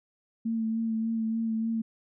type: tone with vibrato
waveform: sine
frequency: 224.6 Hz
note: A3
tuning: 36 cents sharp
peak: -26 dBFS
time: 0.45-1.82 s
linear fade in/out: 10 ms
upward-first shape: sine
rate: 3.4 Hz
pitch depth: 22 cents each way
effects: none